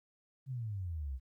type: exponential sweep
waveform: sine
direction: down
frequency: 137.6 to 61.74 Hz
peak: -36 dBFS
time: 0.46-1.2 s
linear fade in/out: 50 ms
effects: 13-bit